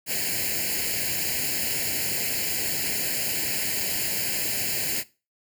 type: noise with comb filter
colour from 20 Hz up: white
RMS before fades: -27 dBFS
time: 0.06-5.04 s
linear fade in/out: 50 ms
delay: 0.42 ms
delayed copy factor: +0.95
effects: noise-tail reverb RT60 0.3 s tail -19 dB re dry + high-pass 60 Hz 12 dB/octave